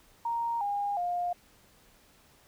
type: tone with pitch steps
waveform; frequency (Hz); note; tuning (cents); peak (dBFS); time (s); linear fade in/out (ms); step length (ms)
sine; 932.3 / 811.6 / 706.6; A#5 / G#5 / F5; 0 / -40 / +20; -28; 0.25-1.33; 5; 360
effects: pink hiss -61 dBFS RMS until 2.47 s